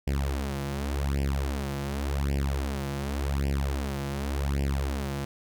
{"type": "tone with flanger", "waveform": "sawtooth", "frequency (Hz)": 69.3, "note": "C#2", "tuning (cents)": 0, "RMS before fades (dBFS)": -29, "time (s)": [0.07, 5.25], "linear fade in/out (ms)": 5, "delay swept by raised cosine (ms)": [0.38, 5.98], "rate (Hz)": 0.88, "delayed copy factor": 0.95, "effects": []}